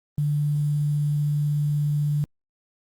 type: tone with quantisation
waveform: sine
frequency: 147.3 Hz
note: D3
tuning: 6 cents sharp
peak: -20 dBFS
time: 0.18-2.24 s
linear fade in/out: 0 ms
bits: 8
effects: Opus 24 kbps